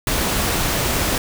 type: noise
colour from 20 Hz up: pink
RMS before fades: -20 dBFS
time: 0.07-1.18 s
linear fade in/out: 2 ms
effects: none